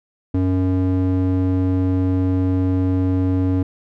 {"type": "tone with band-pass filter", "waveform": "square", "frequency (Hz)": 92.5, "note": "F#2", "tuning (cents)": 0, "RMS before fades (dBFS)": -18, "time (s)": [0.34, 3.63], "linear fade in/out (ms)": 5, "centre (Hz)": 220, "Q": 1.9, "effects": []}